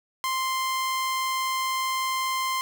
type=tone; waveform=sawtooth; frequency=1046.5 Hz; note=C6; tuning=in tune; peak=-21 dBFS; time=0.24-2.61 s; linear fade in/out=0 ms; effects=none